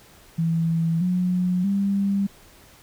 sine tone with pitch steps, 164.81 / 180.77 / 198.27 Hz, E3 / F#3 / G3, 0 / -40 / +20 cents, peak -19 dBFS, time 0.38-2.27 s, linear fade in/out 10 ms, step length 630 ms, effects pink hiss -51 dBFS RMS until 2.82 s

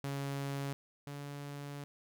sawtooth tone pair in turn, 139.4 / 142.91 Hz, C#3 / D3, +10 / -47 cents, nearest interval unison, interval 43 cents, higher second, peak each -32 / -38 dBFS, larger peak first, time 0.04-0.73 / 1.07-1.84 s, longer second, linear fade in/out 0 ms, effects none

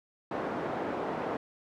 pink band-pass noise, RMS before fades -34 dBFS, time 0.31-1.37 s, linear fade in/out 2 ms, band 300 to 970 Hz, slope 12 dB/octave, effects none

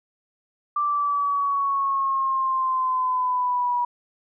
sine exponential sweep, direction down, 1178 to 968 Hz, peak -20 dBFS, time 0.76-3.85 s, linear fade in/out 5 ms, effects none

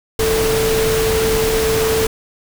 sine tone in noise, 443.1 Hz, A4, 12 cents sharp, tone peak -15 dBFS, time 0.19-2.07 s, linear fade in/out 5 ms, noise pink, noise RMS -20 dBFS, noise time 0.19-2.07 s, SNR +2 dB, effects none

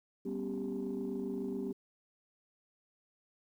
sine tone cluster, 195.4 / 244 / 271.5 / 393.7 Hz, G3 / B3 / C#4 / G4, -5 / -21 / -36 / +8 cents, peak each -40 / -39 / -40 / -38 dBFS, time 0.25-1.73 s, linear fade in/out 10 ms, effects tanh soft clip ceiling -29 dBFS + 11-bit

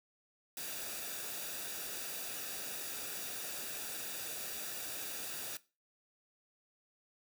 white noise with comb filter, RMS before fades -42 dBFS, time 0.57-5.57 s, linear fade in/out 2 ms, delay 0.95 ms, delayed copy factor -0.55, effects noise-tail reverb RT60 0.3 s tail -19 dB re dry

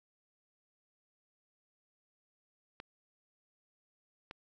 clicks, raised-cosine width 0.3 ms, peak -28 dBFS, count 2, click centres 2.801 / 4.311 s, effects none

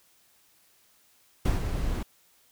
brown noise with ADSR envelope, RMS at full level -22 dBFS, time 1.45-2.03 s, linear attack 6 ms, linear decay 140 ms, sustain -7 dB, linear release 5 ms, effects white hiss -63 dBFS RMS until 2.51 s

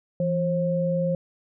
sine tone pair together, 168.51 / 535 Hz, E3 / C5, +38 / +38 cents, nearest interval octave + minor sixth, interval 2000 cents, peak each -24 dBFS, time 0.2-1.15 s, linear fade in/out 2 ms, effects none

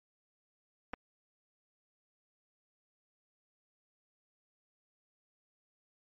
clicks, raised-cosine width 0.5 ms, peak -24 dBFS, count 2, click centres 0.935 / 0.939 s, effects MP3 64 kbps

